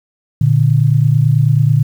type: tone pair together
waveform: sine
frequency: 117.6 / 146.8 Hz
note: A#2 / D3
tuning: +16 / 0 cents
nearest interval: major third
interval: 384 cents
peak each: -11 dBFS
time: 0.41-1.83 s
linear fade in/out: 5 ms
effects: 7-bit